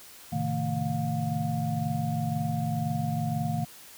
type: tone cluster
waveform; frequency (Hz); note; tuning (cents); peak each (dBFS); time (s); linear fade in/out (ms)
sine; 110.2 / 134.1 / 156.1 / 223.1 / 712; A2 / C3 / D#3 / A3 / F5; +3 / +43 / +6 / +24 / +33; -34 / -34 / -30 / -33 / -34; 0.32-3.65; 10
effects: white hiss -49 dBFS RMS until 3.97 s